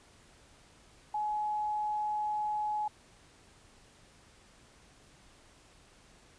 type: tone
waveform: sine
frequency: 845 Hz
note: G#5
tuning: 30 cents sharp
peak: -30 dBFS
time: 1.14-2.88 s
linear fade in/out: 5 ms
effects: pink hiss -60 dBFS RMS until 6.38 s + resampled to 22050 Hz